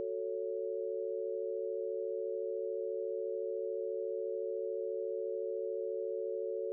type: chord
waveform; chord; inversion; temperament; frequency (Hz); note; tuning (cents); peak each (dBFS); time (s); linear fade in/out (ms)
sine; F# minor; none; just; 370 / 444 / 555; F#4 / A4 / C#5; 0 / +16 / +2; -40 / -37 / -40; 0-6.72; 0
effects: none